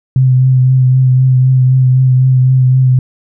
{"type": "tone with vibrato", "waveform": "sine", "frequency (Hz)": 129.2, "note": "C3", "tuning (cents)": -21, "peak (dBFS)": -5, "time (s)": [0.16, 2.99], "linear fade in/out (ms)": 2, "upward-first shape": "triangle", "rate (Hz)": 3.9, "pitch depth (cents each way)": 27, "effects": []}